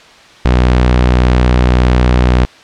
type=tone; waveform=sawtooth; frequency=61.74 Hz; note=B1; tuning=in tune; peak=-3 dBFS; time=0.45-2.45 s; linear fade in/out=0 ms; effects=white hiss -39 dBFS RMS until 2.63 s + low-pass 4000 Hz 12 dB/octave